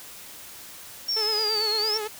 sine linear two-way sweep, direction down then up, 5560 to 4227 to 5560 Hz, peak -23 dBFS, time 1.08-1.98 s, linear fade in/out 10 ms, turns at 1.76 s
sawtooth tone with vibrato, 430 Hz, A4, 40 cents flat, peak -25 dBFS, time 1.16-2.08 s, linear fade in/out 10 ms, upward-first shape sine, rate 8.9 Hz, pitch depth 54 cents each way
effects white hiss -43 dBFS RMS until 2.19 s

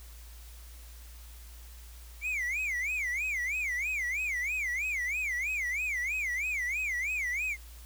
triangle tone with vibrato, 2217 Hz, C#7, in tune, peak -28 dBFS, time 2.21-7.57 s, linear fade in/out 50 ms, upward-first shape sine, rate 3.1 Hz, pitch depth 240 cents each way, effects added 58 Hz sine -46 dBFS peak until 7.85 s + white hiss -55 dBFS RMS until 7.85 s

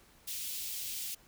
white high-pass noise, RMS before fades -39 dBFS, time 0.27-1.15 s, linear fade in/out 10 ms, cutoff 2600 Hz, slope 24 dB/octave, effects pink hiss -62 dBFS RMS until 1.27 s

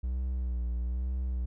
triangle tone with vibrato, 61.6 Hz, B1, 4 cents flat, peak -27 dBFS, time 0.03-1.46 s, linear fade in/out 10 ms, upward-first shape sine, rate 1.1 Hz, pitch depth 61 cents each way, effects none

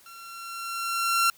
sawtooth tone with level ramp, 1365 Hz, F6, 40 cents flat, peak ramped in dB -41 to -15 dBFS, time 0.06-1.3 s, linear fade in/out 2 ms, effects white hiss -56 dBFS RMS until 1.37 s

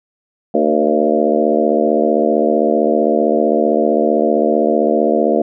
harmonic tone with a mistuned harmonic, 75.5 Hz, D2, 48 cents sharp, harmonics 3 / 4 / 5 / 6 / 7 / 8 / 9, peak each -19 / -19 / -19 / -19 / -19 / -19 / -19 dBFS, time 0.54-5.42 s, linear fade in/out 5 ms, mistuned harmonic 6, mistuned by +33 cents, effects none

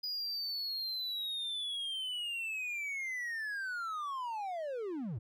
triangle linear sweep, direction down, 4947 to 92.5 Hz, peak -34 dBFS, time 0.03-5.19 s, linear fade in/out 10 ms, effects none

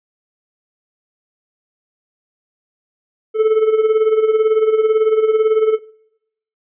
triangle tone with tremolo, 437 Hz, A4, 12 cents flat, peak -6 dBFS, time 3.34-5.79 s, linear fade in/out 50 ms, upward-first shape sine, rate 18 Hz, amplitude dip 65%, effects noise-tail reverb RT60 0.8 s tail -23 dB re dry + resampled to 8000 Hz

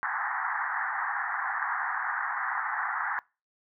white band-pass noise, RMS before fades -31 dBFS, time 0.03-3.19 s, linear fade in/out 0 ms, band 760 to 1900 Hz, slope 96 dB/octave, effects noise-tail reverb RT60 0.3 s tail -25 dB re dry

